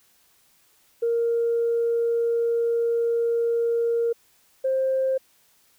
sine tone pair in turn, 466.2 / 527.8 Hz, A#4 / C5, 0 / +15 cents, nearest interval major second, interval 215 cents, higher second, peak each -19 / -19 dBFS, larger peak neither, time 1.02-4.13 / 4.64-5.18 s, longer first, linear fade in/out 10 ms, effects tanh soft clip ceiling -15 dBFS + white hiss -61 dBFS RMS until 5.78 s

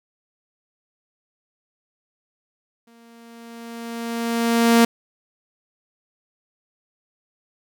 sawtooth tone with exponential growth, 232.2 Hz, A#3, 7 cents flat, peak -7 dBFS, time 2.87-4.85 s, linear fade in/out 5 ms, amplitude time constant 430 ms, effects none

